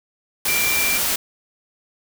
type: tone in noise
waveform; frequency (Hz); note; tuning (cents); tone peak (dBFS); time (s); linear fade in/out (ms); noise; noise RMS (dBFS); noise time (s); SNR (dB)
sine; 2360; D7; +8; -21; 0.48-0.98; 5; white; -21; 0.45-1.16; -3
effects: none